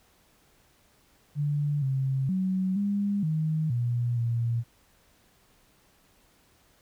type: tone with pitch steps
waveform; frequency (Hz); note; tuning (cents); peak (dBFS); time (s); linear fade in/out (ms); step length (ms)
sine; 146.1 / 133.8 / 187.6 / 202 / 156.8 / 120.3 / 117.2; D3 / C3 / F#3 / G#3 / D#3 / B2 / A#2; -9 / +39 / +24 / -48 / +14 / -45 / +10; -24; 1.35-4.64; 50; 470
effects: pink hiss -63 dBFS RMS until 6.81 s